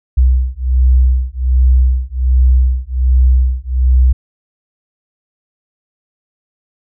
sine beating tone pair, 62.8 / 64.1 Hz, B1 / C2, +30 / -35 cents, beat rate 1.3 Hz, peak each -11 dBFS, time 0.17-4.13 s, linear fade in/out 10 ms, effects none

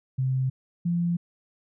sine tone pair in turn, 130.81 / 172.31 Hz, C3 / F3, 0 / -23 cents, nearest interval perfect fourth, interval 477 cents, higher second, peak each -22 dBFS, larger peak neither, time 0.18-0.5 / 0.85-1.17 s, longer neither, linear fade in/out 10 ms, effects none

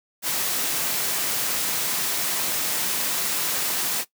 white high-pass noise, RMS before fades -25 dBFS, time 0.22-4.05 s, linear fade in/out 50 ms, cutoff 120 Hz, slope 24 dB/octave, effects noise-tail reverb RT60 0.1 s tail -17 dB re dry

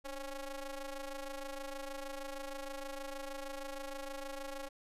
sawtooth ring-modulated tone, 277.2 Hz, C#4, in tune, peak -34 dBFS, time 0.04-4.69 s, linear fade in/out 20 ms, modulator 264 Hz, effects resampled to 32000 Hz

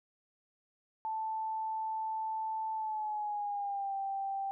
sine tone with pitch glide, 880 to 784 Hz, A5 to G5, 0 to 0 cents, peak -33 dBFS, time 1.05-4.51 s, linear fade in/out 0 ms, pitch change -200 cents, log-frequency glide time 2.74-3.94 s, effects none

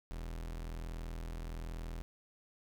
40% pulse tone, 41.2 Hz, E1, in tune, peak -39 dBFS, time 0.11-2.02 s, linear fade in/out 0 ms, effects none

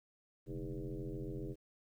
sine tone with frequency modulation, 138.59 Hz, C#3, in tune, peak -39 dBFS, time 0.46-1.56 s, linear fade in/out 50 ms, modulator 87.8 Hz, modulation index 3.6, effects 12-bit

